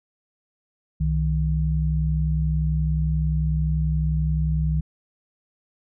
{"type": "tone pair together", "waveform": "sine", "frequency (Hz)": [64.71, 156.1], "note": ["C2", "D#3"], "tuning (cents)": [-19, 6], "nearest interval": "octave + minor third", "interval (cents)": 1525, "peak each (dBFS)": -22, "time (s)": [1, 4.81], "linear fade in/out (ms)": 10, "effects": []}